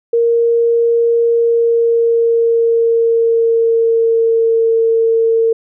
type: tone with pitch glide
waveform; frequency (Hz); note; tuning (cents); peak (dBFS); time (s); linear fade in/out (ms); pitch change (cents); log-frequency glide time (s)
sine; 466.2 to 454.2; A#4 to A#4; 0 to -45; -9; 0.13-5.53; 5; -45; 1.24-4.75
effects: none